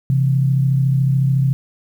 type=tone pair together; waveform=sine; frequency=132.8 / 166.69 Hz; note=C3 / E3; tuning=+26 / +20 cents; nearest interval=major third; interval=394 cents; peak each=-13 / -22 dBFS; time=0.1-1.53 s; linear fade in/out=0 ms; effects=8-bit